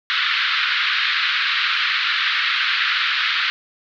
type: band-pass noise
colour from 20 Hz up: pink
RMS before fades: -20 dBFS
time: 0.1-3.5 s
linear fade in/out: 0 ms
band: 1300 to 4200 Hz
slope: 48 dB/octave
effects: none